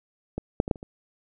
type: clicks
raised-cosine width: 2 ms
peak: -16 / -6 / -17 / -8 / -29 / -25 dBFS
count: 6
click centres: 0.38 / 0.601 / 0.679 / 0.712 / 0.758 / 0.829 s
effects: none